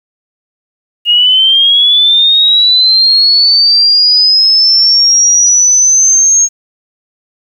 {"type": "linear sweep", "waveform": "sine", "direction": "up", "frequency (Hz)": [2845, 6540], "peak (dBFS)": -4, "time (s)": [1.05, 6.49], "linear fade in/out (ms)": 50, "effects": ["7-bit"]}